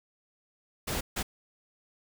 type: noise bursts at uneven times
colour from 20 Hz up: pink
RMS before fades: -32 dBFS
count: 2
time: 0.87-1.01 / 1.16-1.23 s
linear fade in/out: 10 ms
effects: none